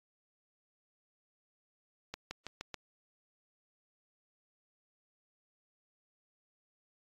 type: accelerating click train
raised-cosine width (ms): 0.2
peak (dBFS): -22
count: 5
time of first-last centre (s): 2.14-2.743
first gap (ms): 170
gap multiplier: 0.92
effects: AAC 32 kbps